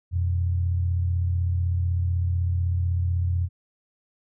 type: tone pair together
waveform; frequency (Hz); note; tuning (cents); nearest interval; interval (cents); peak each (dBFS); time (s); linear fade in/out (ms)
sine; 87.51 / 123.47; F2 / B2; +4 / 0; tritone; 596; -21 / -32; 0.11-3.49; 50
effects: none